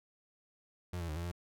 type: tone with pitch steps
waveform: 35% pulse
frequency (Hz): 88.7 / 84.4 / 76.4 / 85.3 / 87.1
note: F2 / E2 / D#2 / F2 / F2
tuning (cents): +27 / +41 / -31 / -40 / -4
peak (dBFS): -35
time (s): 0.93-1.315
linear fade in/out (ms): 5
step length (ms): 77
effects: none